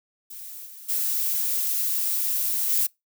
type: noise with level steps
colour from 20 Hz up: violet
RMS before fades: -39 / -43 / -25 / -22 dBFS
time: 0.3-2.87 s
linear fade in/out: 10 ms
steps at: 0.65 / 0.88 / 2.69 s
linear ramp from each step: 20 ms
effects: noise-tail reverb RT60 0.2 s tail -25 dB re dry